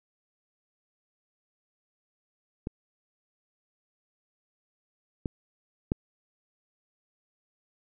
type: clicks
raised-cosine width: 3 ms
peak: -19 / -17 / -12 dBFS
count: 3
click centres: 2.671 / 5.258 / 5.919 s
effects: none